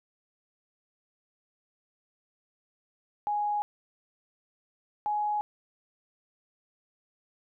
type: tone pair in turn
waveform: sine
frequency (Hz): 830.6 / 837.3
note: G#5 / G#5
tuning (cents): 0 / +14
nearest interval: unison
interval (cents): 14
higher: second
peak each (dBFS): -26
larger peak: neither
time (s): 3.27-3.62 / 5.06-5.41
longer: neither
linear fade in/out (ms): 0
effects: none